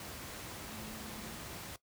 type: tone in noise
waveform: sine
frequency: 216.8 Hz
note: A3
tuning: 25 cents flat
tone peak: -49 dBFS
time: 0.69-1.35 s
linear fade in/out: 2 ms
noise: pink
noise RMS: -45 dBFS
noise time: 0-1.76 s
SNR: -7 dB
effects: noise-tail reverb RT60 0.1 s tail -17 dB re dry + high-pass 60 Hz 12 dB/octave